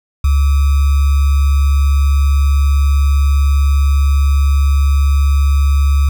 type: tone with sample-and-hold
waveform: sine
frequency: 70.1 Hz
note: C#2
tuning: 20 cents sharp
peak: -8 dBFS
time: 0.24-6.09 s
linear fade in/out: 5 ms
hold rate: 1225 Hz
effects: none